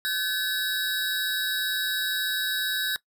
square tone cluster, 1533 / 1711 / 3832 Hz, G6 / A6 / A#7, -39 / -49 / +47 cents, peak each -31 / -31 / -29 dBFS, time 0.05-2.96 s, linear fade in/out 0 ms, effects noise-tail reverb RT60 0.1 s tail -20 dB re dry

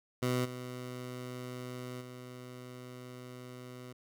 15% pulse tone with level steps, 125.3 Hz, B2, 25 cents sharp, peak -23 / -34 / -39 dBFS, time 0.22-3.93 s, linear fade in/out 10 ms, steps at 0.44 / 2 s, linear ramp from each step 20 ms, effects none

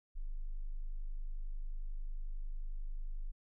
sine tone, 25.57 Hz, G#0, 26 cents flat, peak -36 dBFS, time 0.15-3.32 s, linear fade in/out 20 ms, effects none

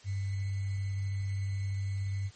sine tone with sample-and-hold, 98 Hz, G2, in tune, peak -30 dBFS, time 0.04-2.31 s, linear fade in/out 50 ms, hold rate 2100 Hz, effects white hiss -57 dBFS RMS until 2.35 s + MP3 32 kbps

